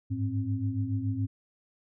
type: tone cluster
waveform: sine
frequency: 100.1 / 107.2 / 265.5 Hz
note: G2 / A2 / C4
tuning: +37 / -45 / +25 cents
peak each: -33 / -30 / -33 dBFS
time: 0.1-1.27 s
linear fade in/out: 20 ms
effects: none